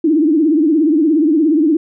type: tone with vibrato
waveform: sine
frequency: 310 Hz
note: D#4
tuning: 6 cents flat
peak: -9 dBFS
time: 0.04-1.77 s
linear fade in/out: 5 ms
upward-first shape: triangle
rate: 17 Hz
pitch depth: 170 cents each way
effects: none